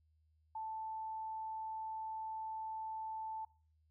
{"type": "tone", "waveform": "sine", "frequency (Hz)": 880, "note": "A5", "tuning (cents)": 0, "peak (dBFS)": -40, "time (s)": [0.55, 3.45], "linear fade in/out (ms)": 5, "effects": ["noise-tail reverb RT60 0.4 s tail -22 dB re dry", "added 78 Hz sine -70 dBFS peak until 3.9 s"]}